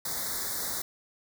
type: band-stop noise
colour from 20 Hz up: white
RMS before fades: -33 dBFS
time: 0.05-0.82 s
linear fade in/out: 5 ms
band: 2100 to 3600 Hz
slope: 96 dB/octave
effects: none